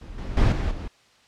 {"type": "noise with level steps", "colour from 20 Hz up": "brown", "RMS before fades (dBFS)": [-39, -31, -17, -24, -32], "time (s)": [0.01, 0.88], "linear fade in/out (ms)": 5, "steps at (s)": [0.18, 0.37, 0.52, 0.71], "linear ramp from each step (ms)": 2, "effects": ["white hiss -57 dBFS RMS until 1.27 s", "low-pass 5000 Hz 12 dB/octave"]}